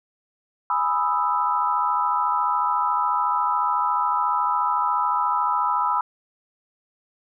sine chord, E major seventh, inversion first, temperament equal, 830.6 / 987.8 / 1244.5 / 1318.5 Hz, G#5 / B5 / D#6 / E6, 0 / 0 / 0 / 0 cents, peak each -28 / -22 / -27 / -25 dBFS, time 0.7-6.01 s, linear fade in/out 2 ms, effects none

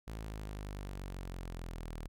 sawtooth linear sweep, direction down, 55 to 38.94 Hz, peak -37 dBFS, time 0.07-2.08 s, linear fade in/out 10 ms, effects none

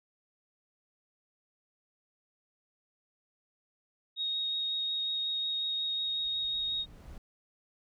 sine tone with vibrato, 3746 Hz, A#7, 8 cents sharp, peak -30 dBFS, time 4.16-6.86 s, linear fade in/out 50 ms, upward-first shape sine, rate 5.5 Hz, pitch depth 8 cents each way
brown noise with exponential growth, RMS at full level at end -45 dBFS, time 5.15-7.18 s, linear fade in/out 2 ms, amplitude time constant 440 ms
effects none

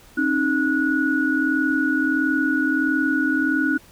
sine tone cluster, 268.1 / 309.6 / 1464 Hz, C4 / D#4 / F#6, +42 / -9 / -19 cents, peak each -22 dBFS, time 0.17-3.78 s, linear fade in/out 10 ms, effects pink hiss -50 dBFS RMS until 3.91 s

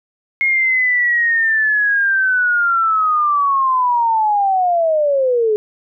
sine linear sweep, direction down, 2157 to 415.3 Hz, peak -12 dBFS, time 0.41-5.56 s, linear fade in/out 0 ms, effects none

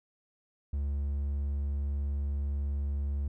triangle tone, 70.8 Hz, C#2, 37 cents sharp, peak -27 dBFS, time 0.73-3.28 s, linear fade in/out 5 ms, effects none

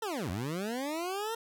20% pulse linear two-way sweep, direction down then up, 464 to 81.2 to 464 Hz, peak -28 dBFS, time 0.02-1.35 s, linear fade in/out 5 ms, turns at 0.3 s, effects none

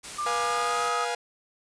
white noise, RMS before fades -38 dBFS, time 0.03-0.9 s, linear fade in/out 20 ms
sine tone with pitch glide, 1190 to 1260 Hz, D6 to D#6, +22 to +21 cents, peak -27 dBFS, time 0.18-1.05 s, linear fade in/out 10 ms, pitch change +99 cents, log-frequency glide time 0.4-0.83 s
sawtooth chord, F diminished, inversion second, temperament equal with one note detuned, 483.7 / 698.5 / 830.6 Hz, Cb5 / F5 / Ab5, -36 / 0 / 0 cents, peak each -28 dBFS, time 0.26-1.15 s, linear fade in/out 5 ms
effects resampled to 22050 Hz

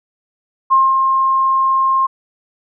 sine tone with ADSR envelope, 1064 Hz, C6, 29 cents sharp, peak -7 dBFS, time 0.7-2.07 s, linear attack 25 ms, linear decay 210 ms, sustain -4 dB, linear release 14 ms, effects none

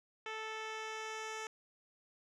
10% pulse tone with low-pass filter sweep, 438.8 Hz, A4, 5 cents flat, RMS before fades -43 dBFS, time 0.26-1.47 s, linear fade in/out 2 ms, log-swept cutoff 3700 to 6700 Hz, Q 1.3, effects none

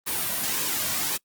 white noise with flanger, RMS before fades -27 dBFS, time 0.06-1.18 s, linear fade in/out 20 ms, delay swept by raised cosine 1.4 to 2.39 ms, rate 1.8 Hz, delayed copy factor -0.5, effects noise-tail reverb RT60 0.1 s tail -23 dB re dry + Opus 32 kbps

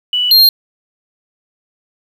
sine / square tone pair in turn, 2959 / 4199 Hz, F#7 / C8, -1 / +5 cents, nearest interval tritone, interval 606 cents, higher second, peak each -12 / -5 dBFS, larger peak second, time 0.13-0.31 / 0.31-0.49 s, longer neither, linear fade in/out 2 ms, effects 7-bit

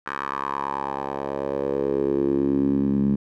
10% pulse tone with band-pass filter sweep, 69.2 Hz, C#2, 2 cents flat, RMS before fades -24 dBFS, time 0.06-3.16 s, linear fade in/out 10 ms, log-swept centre 1400 to 200 Hz, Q 3.8, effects none

